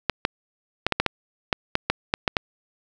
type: clicks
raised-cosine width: 0.3 ms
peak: -3 dBFS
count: 12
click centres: 0.097 / 0.251 / 0.866 / 0.923 / 1 / 1.063 / 1.528 / 1.754 / 1.9 / 2.139 / 2.278 / 2.368 s
effects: none